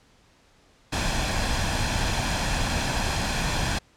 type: noise with comb filter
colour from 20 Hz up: pink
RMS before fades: -25 dBFS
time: 0.92-3.79 s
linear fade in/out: 10 ms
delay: 1.2 ms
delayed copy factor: +0.5
effects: pink hiss -59 dBFS RMS until 3.96 s + low-pass 7000 Hz 12 dB/octave